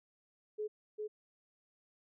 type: tone with echo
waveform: sine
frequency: 425.1 Hz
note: G#4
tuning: 40 cents sharp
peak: -35 dBFS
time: 0.58-0.68 s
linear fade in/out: 20 ms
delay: 400 ms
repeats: 1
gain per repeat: -2 dB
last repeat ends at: 1.08 s
effects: none

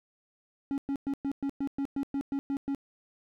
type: tone bursts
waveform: triangle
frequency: 277.2 Hz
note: C#4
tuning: in tune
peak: -26 dBFS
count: 12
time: 0.71-2.748 s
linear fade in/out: 0 ms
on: 69 ms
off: 110 ms
effects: none

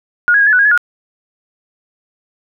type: tone with pitch steps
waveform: sine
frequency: 1437 / 1658 / 1634 / 1715 / 1486 / 1632 / 1703 / 1433 Hz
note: F6 / G#6 / G#6 / A6 / F#6 / G#6 / G#6 / F6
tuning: +49 / -3 / -29 / -45 / +7 / -31 / +43 / +44 cents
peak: -7 dBFS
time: 0.28-0.776 s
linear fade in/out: 0 ms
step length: 62 ms
effects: none

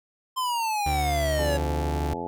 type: exponential sweep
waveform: square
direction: down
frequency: 1045 to 554.4 Hz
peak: -25 dBFS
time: 0.36-1.58 s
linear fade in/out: 20 ms
type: tone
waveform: 35% pulse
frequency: 73.42 Hz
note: D2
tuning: in tune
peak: -24 dBFS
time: 0.86-2.14 s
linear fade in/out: 5 ms
type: harmonic tone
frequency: 85.9 Hz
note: F2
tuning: 28 cents flat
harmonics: 1 / 2 / 3 / 4 / 5 / 6 / 7 / 8 / 9 / 10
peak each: -45 / -40 / -37 / -38 / -36 / -39 / -44 / -41 / -43 / -34 dBFS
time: 1.39-2.27 s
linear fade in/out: 0 ms
effects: none

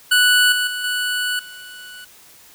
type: tone with level steps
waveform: 25% pulse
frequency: 1480 Hz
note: F#6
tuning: in tune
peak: -8 / -14 / -20 / -16 / -32 dBFS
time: 0.11-2.05 s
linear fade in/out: 10 ms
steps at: 0.52 / 0.67 / 0.84 / 1.39 s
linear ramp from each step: 2 ms
effects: white hiss -47 dBFS RMS until 2.54 s

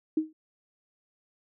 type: tone with exponential decay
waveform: sine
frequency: 313.5 Hz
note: D#4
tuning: 13 cents sharp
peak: -19 dBFS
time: 0.17-0.33 s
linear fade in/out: 5 ms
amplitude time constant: 33 ms
effects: none

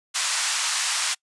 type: band-pass noise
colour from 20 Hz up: white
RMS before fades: -25 dBFS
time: 0.14-1.15 s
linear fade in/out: 20 ms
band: 880 to 8700 Hz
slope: 24 dB/octave
effects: noise-tail reverb RT60 0.1 s tail -26 dB re dry + resampled to 24000 Hz

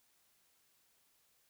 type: silence
effects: white hiss -73 dBFS RMS until 1.49 s

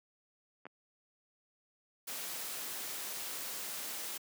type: clicks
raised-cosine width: 0.5 ms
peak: -32 dBFS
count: 2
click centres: 0.655 / 0.666 s
type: noise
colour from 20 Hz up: white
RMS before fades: -41 dBFS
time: 2.07-4.18 s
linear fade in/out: 10 ms
effects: high-pass 200 Hz 12 dB/octave

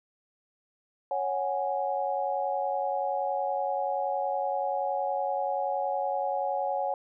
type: chord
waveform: sine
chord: C# suspended fourth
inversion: none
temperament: equal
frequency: 554.4 / 740 / 830.6 Hz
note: C#5 / F#5 / G#5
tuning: 0 / 0 / 0 cents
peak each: -31 dBFS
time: 1.11-6.94 s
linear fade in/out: 2 ms
effects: none

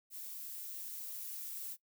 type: noise with level ramp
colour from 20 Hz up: violet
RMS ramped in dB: -46 to -43 dBFS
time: 0.1-1.77 s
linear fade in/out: 50 ms
effects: noise-tail reverb RT60 0.1 s tail -20 dB re dry

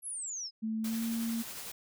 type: exponential sweep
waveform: sine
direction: down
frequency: 11430 to 4978 Hz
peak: -36 dBFS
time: 0.02-0.51 s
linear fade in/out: 50 ms
type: tone with pitch glide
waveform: sine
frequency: 220.5 to 229.2 Hz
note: A3 to A#3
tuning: +4 to -29 cents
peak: -31 dBFS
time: 0.62-1.43 s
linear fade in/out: 20 ms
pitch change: +67 cents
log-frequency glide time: 0.82-1.04 s
type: noise with tremolo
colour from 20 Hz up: white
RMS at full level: -42 dBFS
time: 0.84-1.72 s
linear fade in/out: 5 ms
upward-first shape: sine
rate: 11 Hz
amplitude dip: 25%
effects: none

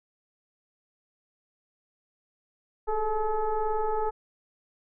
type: tone with frequency modulation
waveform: sine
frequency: 436 Hz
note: A4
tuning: 16 cents flat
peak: -24 dBFS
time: 2.87-4.11 s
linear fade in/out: 20 ms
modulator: 425 Hz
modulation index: 1.4
effects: none

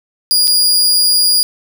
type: tone with dropouts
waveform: sawtooth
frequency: 4858 Hz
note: D#8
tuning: 42 cents flat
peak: -6 dBFS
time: 0.31-1.43 s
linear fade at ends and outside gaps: 0 ms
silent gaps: 0.473-0.478 s
effects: none

